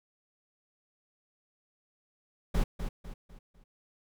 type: noise with echo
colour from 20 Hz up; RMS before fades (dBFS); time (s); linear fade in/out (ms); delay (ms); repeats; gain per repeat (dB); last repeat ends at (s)
brown; -26; 2.54-2.64; 10; 250; 4; -8; 3.64
effects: none